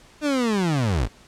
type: linear sweep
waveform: 30% pulse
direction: down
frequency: 307.4 to 42.81 Hz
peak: -17 dBFS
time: 0.21-1.09 s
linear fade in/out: 50 ms
effects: pink hiss -51 dBFS RMS until 1.27 s + low-pass 8000 Hz 12 dB/octave